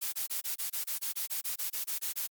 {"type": "noise bursts", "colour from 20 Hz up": "blue", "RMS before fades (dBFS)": -34, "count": 16, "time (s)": [0.01, 2.275], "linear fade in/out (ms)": 20, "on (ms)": 120, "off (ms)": 23, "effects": ["Opus 48 kbps"]}